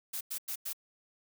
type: noise bursts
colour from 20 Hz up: blue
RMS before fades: -37 dBFS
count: 4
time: 0.13-0.732 s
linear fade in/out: 10 ms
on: 80 ms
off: 94 ms
effects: none